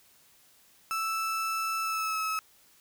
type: tone with pitch glide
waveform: 35% pulse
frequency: 1318.5 to 1292.9 Hz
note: E6 to E6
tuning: 0 to -34 cents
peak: -27 dBFS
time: 0.91-2.39 s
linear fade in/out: 0 ms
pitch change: -34 cents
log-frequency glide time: 1.83-2.19 s
effects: white hiss -61 dBFS RMS until 2.8 s